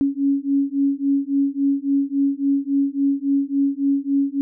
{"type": "beating tone pair", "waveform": "sine", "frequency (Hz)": [276.3, 279.9], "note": ["C#4", "C#4"], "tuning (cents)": [-6, 17], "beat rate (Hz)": 3.6, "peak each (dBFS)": -20, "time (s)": [0.01, 4.41], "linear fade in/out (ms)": 0, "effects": []}